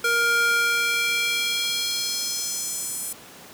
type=tone with high-pass filter sweep; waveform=square; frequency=468.8 Hz; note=A#4; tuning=10 cents sharp; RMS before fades=-24 dBFS; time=0.04-3.13 s; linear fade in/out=5 ms; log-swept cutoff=1000 to 9500 Hz; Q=2; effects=pink hiss -44 dBFS RMS until 3.53 s + high-pass 150 Hz 12 dB/octave